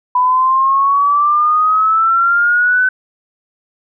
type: exponential sweep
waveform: sine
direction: up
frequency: 991 to 1518 Hz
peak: -9 dBFS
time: 0.15-2.89 s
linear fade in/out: 5 ms
effects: none